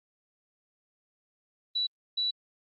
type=tone bursts at uneven times; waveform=sine; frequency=3941 Hz; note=B7; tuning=4 cents flat; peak=-26 dBFS; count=2; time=1.75-1.87 / 2.17-2.31 s; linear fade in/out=10 ms; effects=Opus 32 kbps